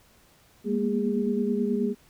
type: tone cluster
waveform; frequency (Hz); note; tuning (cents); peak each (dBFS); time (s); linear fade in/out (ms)
sine; 203 / 232.8 / 242 / 408.9; G#3 / A#3 / B3 / G#4; -39 / -2 / -35 / -27; -28 / -27 / -35 / -28; 0.64-1.95; 50
effects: pink hiss -59 dBFS RMS until 2.09 s